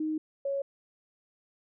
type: tone pair in turn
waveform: sine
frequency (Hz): 311.1 / 554.3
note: D#4 / C#5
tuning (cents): 0 / 0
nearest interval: minor seventh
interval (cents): 1000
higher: second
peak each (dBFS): -28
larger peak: neither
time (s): 0-0.18 / 0.45-0.62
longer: first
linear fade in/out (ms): 5
effects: none